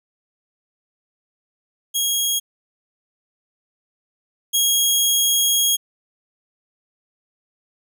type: tone pair in turn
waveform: 15% pulse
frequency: 3286 / 3286 Hz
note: G#7 / G#7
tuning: -19 / -19 cents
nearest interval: unison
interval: 0 cents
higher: neither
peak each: -11 / -8 dBFS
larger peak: second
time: 1.94-2.4 / 4.53-5.77 s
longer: second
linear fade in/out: 20 ms
effects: none